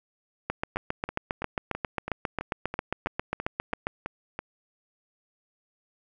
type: two click trains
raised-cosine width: 0.5 ms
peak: -17 / -12 dBFS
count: 12 / 26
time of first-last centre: 0.76-4.39 / 0.5-3.869 s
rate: 3.03 / 7.42 Hz
effects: none